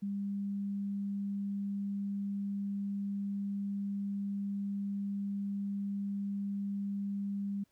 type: tone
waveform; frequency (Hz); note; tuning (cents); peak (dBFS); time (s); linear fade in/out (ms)
sine; 200; G3; +35; -33; 0.02-7.64; 10
effects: pink hiss -75 dBFS RMS until 7.71 s